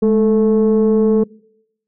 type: tone pair together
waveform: sine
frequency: 211.2 / 440 Hz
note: G#3 / A4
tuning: +29 / 0 cents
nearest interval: octave + minor second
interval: 1271 cents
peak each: -11 dBFS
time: 0.02-1.24 s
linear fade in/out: 10 ms
effects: noise-tail reverb RT60 0.8 s tail -25 dB re dry + tanh soft clip ceiling -7 dBFS